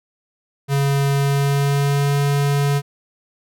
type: tone with pitch glide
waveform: square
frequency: 139.7 to 141.98 Hz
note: C#3 to C#3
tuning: +14 to +42 cents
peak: -16 dBFS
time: 0.68-2.82 s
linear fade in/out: 50 ms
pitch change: +28 cents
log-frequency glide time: 1.11-2.19 s
effects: none